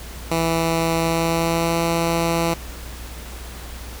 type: tone with pitch glide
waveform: 10% pulse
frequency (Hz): 164.81 to 167.4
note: E3 to E3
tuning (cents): 0 to +27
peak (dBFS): -10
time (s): 0.31-2.54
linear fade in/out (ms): 5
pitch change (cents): +27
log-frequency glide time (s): 0.99-1.78
effects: added 60 Hz sine -34 dBFS peak until 4 s + pink hiss -38 dBFS RMS until 4 s